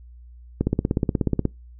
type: click train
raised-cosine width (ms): 3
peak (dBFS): -7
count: 15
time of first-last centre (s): 0.61-1.453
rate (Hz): 16.6
effects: noise-tail reverb RT60 0.2 s tail -24 dB re dry + added 60 Hz sine -42 dBFS peak until 1.79 s